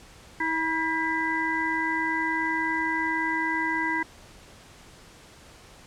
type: harmonic tone with a mistuned harmonic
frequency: 321.7 Hz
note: E4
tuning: 42 cents flat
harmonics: 1 / 3 / 5 / 6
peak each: -31 / -29 / -31 / -28 dBFS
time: 0.4-4.03 s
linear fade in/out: 5 ms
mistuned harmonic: 6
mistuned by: +51 cents
effects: pink hiss -50 dBFS RMS until 5.86 s + low-pass 9000 Hz 12 dB/octave